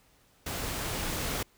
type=noise with level ramp; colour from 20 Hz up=pink; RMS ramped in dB=-35 to -32 dBFS; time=0.46-1.43 s; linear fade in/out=5 ms; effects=pink hiss -64 dBFS RMS until 1.57 s